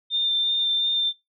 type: tone with vibrato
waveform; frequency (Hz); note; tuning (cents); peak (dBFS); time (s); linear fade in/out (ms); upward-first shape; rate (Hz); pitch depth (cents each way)
sine; 3596; A7; +37; -20; 0.1-1.13; 50; sine; 2.8; 12
effects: noise-tail reverb RT60 0.2 s tail -20 dB re dry